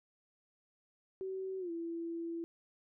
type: tone with pitch glide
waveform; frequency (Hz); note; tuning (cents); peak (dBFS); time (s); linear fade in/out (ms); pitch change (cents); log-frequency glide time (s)
sine; 380 to 334.7; F#4 to E4; +46 to +26; -37; 1.21-2.44; 0; -220; 1.59-1.71
effects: none